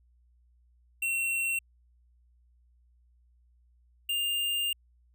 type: tone pair in turn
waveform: square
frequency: 2722 / 2805 Hz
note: F7 / F7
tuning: -45 / +7 cents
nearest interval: minor second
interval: 52 cents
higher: second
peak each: -28 dBFS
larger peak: neither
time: 1.02-1.59 / 4.09-4.73 s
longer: second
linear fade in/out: 5 ms
effects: added 60 Hz sine -61 dBFS peak until 5.14 s